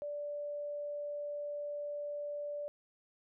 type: tone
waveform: sine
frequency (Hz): 584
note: D5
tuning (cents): -10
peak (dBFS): -37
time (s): 0.02-2.68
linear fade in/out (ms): 0
effects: none